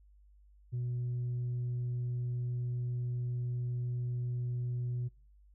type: tone with tanh clipping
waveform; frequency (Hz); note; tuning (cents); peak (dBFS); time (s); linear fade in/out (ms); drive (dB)
sine; 122.6; B2; -12; -33; 0.72-5.09; 20; 1
effects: noise-tail reverb RT60 0.4 s tail -25 dB re dry + added 50 Hz sine -58 dBFS peak until 5.54 s